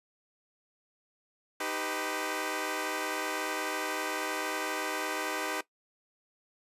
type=chord; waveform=10% pulse; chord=Eb augmented; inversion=none; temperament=equal with one note detuned; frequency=311.1 / 392 / 501.4 Hz; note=Eb4 / G4 / B4; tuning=0 / 0 / +26 cents; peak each=-28 dBFS; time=1.6-5.61 s; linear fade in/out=5 ms; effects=noise-tail reverb RT60 0.1 s tail -18 dB re dry + resampled to 32000 Hz